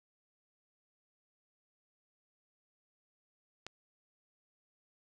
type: click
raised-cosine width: 0.2 ms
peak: -25 dBFS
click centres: 3.666 s
effects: none